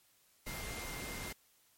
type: tone in noise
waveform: sine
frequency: 2102 Hz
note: C7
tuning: 7 cents sharp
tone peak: -48 dBFS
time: 0.46-1.33 s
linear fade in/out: 10 ms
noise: pink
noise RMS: -43 dBFS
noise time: 0.46-1.33 s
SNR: -8 dB
effects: white hiss -69 dBFS RMS until 1.77 s + MP3 64 kbps